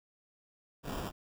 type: noise with sample-and-hold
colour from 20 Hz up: pink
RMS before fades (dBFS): -38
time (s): 0.83-1.12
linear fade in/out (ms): 50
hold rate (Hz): 2100
effects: none